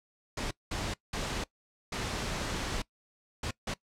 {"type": "noise bursts at uneven times", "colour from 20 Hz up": "pink", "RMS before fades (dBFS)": -34, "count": 6, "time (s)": [[0.37, 0.51], [0.71, 0.94], [1.13, 1.44], [1.92, 2.82], [3.43, 3.51], [3.67, 3.74]], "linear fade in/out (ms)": 5, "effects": ["noise-tail reverb RT60 0.1 s tail -21 dB re dry", "low-pass 7000 Hz 12 dB/octave"]}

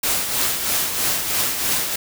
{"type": "noise with tremolo", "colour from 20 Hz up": "white", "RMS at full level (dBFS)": -19, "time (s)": [0.03, 1.96], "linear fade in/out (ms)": 5, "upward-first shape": "triangle", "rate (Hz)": 3.1, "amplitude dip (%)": 55, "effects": []}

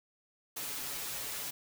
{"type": "noise with comb filter", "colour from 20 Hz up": "white", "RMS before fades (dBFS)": -39, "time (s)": [0.56, 1.51], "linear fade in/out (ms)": 10, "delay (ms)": 7, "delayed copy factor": 0.95, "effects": []}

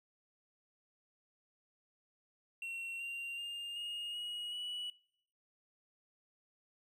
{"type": "tone with pitch steps", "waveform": "triangle", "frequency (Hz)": [2728, 2769, 2811, 2854, 2897, 2941], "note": ["F7", "F7", "F7", "F7", "F#7", "F#7"], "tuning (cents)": [-41, -15, 11, 37, -37, -11], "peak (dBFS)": -38, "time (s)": [2.62, 4.9], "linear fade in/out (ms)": 2, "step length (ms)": 380, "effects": ["noise-tail reverb RT60 0.7 s tail -22 dB re dry"]}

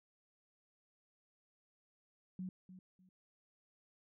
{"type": "tone with echo", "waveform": "sine", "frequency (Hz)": 185, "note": "F#3", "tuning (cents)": 0, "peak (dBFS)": -40, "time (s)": [2.39, 2.49], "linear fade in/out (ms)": 2, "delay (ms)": 300, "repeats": 2, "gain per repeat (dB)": -12, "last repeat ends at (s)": 3.09, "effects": []}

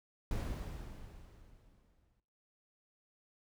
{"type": "noise with exponential decay", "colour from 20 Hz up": "brown", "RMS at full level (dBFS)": -35, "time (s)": [0.31, 2.2], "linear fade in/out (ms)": 2, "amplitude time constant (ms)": 410, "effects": ["noise-tail reverb RT60 0.9 s tail -23 dB re dry"]}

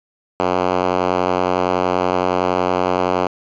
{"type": "tone with band-pass filter", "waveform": "5% pulse", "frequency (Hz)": 90.7, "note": "F#2", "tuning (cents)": -34, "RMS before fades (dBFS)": -18, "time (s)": [0.4, 3.27], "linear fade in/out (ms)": 0, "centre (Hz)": 640, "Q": 0.55, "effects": ["resampled to 16000 Hz"]}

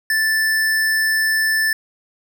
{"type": "tone", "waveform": "square", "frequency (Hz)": 1760, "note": "A6", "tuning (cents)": 0, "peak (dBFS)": -16, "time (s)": [0.1, 1.73], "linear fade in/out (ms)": 2, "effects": []}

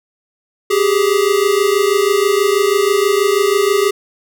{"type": "tone pair together", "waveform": "square", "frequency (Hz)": [389.1, 415.3], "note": ["G4", "G#4"], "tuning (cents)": [-13, 0], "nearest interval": "minor second", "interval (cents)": 113, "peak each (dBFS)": -15, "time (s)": [0.7, 3.91], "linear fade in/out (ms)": 10, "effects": []}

